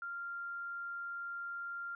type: tone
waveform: sine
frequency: 1391 Hz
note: F6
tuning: 7 cents flat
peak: -39 dBFS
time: 0.02-1.95 s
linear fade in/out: 2 ms
effects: none